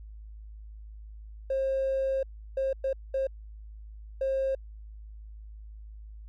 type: tone bursts at uneven times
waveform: triangle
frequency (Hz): 535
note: C5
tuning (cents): +38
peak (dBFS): -22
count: 5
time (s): 1.5-2.23 / 2.57-2.73 / 2.84-2.93 / 3.14-3.27 / 4.21-4.55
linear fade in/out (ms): 5
effects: tanh soft clip ceiling -22 dBFS + added 53 Hz sine -42 dBFS peak until 6.28 s